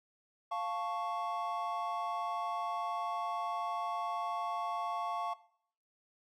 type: chord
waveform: triangle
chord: F augmented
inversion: none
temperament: equal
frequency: 698.5 / 880 / 1108.7 Hz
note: F5 / A5 / C#6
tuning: 0 / 0 / 0 cents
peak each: -36 / -38 / -35 dBFS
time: 0.51-5.34 s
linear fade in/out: 10 ms
effects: noise-tail reverb RT60 0.6 s tail -18 dB re dry